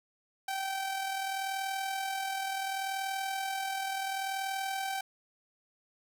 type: tone with amplitude modulation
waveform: sawtooth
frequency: 775 Hz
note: G5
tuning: 20 cents flat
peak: -27 dBFS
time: 0.48-5.01 s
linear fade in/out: 5 ms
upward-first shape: sine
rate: 40.7 Hz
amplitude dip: 40%
effects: none

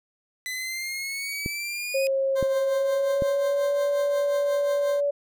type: exponential sweep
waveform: sawtooth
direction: up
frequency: 2002 to 2500 Hz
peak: -26 dBFS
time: 0.46-2.07 s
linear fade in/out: 0 ms
type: clicks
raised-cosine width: 3 ms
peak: -16 dBFS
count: 3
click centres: 1.461 / 2.427 / 3.222 s
type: tone with pitch glide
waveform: sine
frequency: 540 to 572.1 Hz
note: C#5 to D5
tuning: -45 to -45 cents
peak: -21 dBFS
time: 1.94-5.11 s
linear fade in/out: 10 ms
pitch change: +100 cents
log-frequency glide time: 2.53-3.81 s
type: tone with tremolo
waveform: 20% pulse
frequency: 523.3 Hz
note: C5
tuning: in tune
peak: -26 dBFS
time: 2.35-5.01 s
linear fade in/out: 20 ms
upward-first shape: triangle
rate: 5.6 Hz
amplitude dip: 70%
effects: none

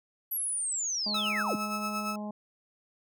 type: linear sweep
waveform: sine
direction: down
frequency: 11830 to 121 Hz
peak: -29 dBFS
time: 0.31-1.56 s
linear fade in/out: 10 ms
type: harmonic tone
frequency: 209.5 Hz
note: G#3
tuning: 15 cents sharp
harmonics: 1 / 2 / 3 / 4 / 5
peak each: -35 / -50 / -42 / -44 / -50 dBFS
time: 1.06-2.31 s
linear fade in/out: 5 ms
type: tone with tremolo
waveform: 35% pulse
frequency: 1300 Hz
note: E6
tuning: 24 cents flat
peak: -29 dBFS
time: 1.14-2.16 s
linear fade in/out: 5 ms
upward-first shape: sine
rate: 8.7 Hz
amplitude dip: 55%
effects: none

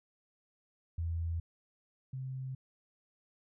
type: tone pair in turn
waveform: sine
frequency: 83.4 / 131.21 Hz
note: E2 / C3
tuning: +21 / +5 cents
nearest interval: minor sixth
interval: 784 cents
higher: second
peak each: -32 / -37 dBFS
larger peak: first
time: 0.98-1.4 / 2.13-2.55 s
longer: neither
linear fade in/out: 5 ms
effects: none

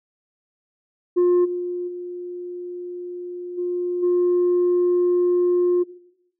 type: tone with level steps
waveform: sine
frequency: 355.1 Hz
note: F4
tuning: 29 cents sharp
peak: -11 / -24 / -29 / -21 / -14 dBFS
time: 1.16-5.84 s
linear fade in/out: 20 ms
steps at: 1.44 / 1.87 / 3.57 / 4.02 s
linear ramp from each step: 20 ms
effects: noise-tail reverb RT60 0.8 s tail -18 dB re dry + tanh soft clip ceiling -13 dBFS

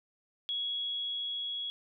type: tone with level ramp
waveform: sine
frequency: 3338 Hz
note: G#7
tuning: 8 cents sharp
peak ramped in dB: -31 to -34 dBFS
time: 0.49-1.7 s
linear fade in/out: 0 ms
effects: none

